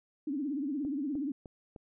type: tone with vibrato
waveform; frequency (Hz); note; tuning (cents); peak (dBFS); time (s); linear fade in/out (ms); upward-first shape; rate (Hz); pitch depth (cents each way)
sine; 283.9; C#4; +41; -31; 0.27-1.32; 5; triangle; 17; 190
type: click train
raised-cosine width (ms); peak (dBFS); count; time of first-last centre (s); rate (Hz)
2; -33; 4; 0.85-1.762; 3.29
effects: none